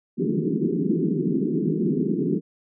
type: band-pass noise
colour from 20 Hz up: pink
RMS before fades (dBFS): -23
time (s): 0.17-2.41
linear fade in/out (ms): 50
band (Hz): 150 to 420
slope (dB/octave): 96
effects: none